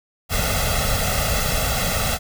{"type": "noise with comb filter", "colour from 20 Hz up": "pink", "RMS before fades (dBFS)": -21, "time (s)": [0.29, 2.19], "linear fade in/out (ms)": 50, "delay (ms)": 1.5, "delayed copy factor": 1, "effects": []}